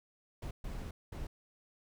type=noise bursts at uneven times; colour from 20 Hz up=brown; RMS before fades=-41 dBFS; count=3; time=0.42-0.51 / 0.64-0.91 / 1.12-1.27 s; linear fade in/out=5 ms; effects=none